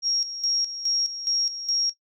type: tone with tremolo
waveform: sine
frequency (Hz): 5588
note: F8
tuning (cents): 0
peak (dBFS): -21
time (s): 0.02-1.94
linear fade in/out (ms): 50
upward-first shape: square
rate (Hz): 2.4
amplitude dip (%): 70
effects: noise-tail reverb RT60 0.1 s tail -19 dB re dry